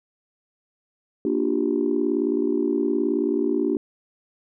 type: chord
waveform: sine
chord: G minor seventh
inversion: first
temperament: just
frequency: 235.2 / 294 / 352.8 / 392 Hz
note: Bb3 / D4 / F4 / G4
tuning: +16 / +2 / +18 / 0 cents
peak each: -27 / -23 / -25 / -25 dBFS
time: 1.25-3.77 s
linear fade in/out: 2 ms
effects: tanh soft clip ceiling -10 dBFS